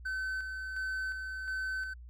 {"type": "tone with tremolo", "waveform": "triangle", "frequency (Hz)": 1527, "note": "G6", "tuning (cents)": -46, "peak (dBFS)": -31, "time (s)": [0.05, 1.94], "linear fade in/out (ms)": 10, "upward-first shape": "square", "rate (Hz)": 1.4, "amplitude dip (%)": 40, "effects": ["added 60 Hz sine -46 dBFS peak until 2.09 s"]}